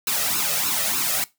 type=noise with flanger; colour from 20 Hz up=white; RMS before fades=-23 dBFS; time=0.07-1.24 s; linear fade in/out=2 ms; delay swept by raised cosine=0.75 to 1.6 ms; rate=3.3 Hz; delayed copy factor=+0.75; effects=noise-tail reverb RT60 0.2 s tail -19 dB re dry + high-pass 150 Hz 12 dB/octave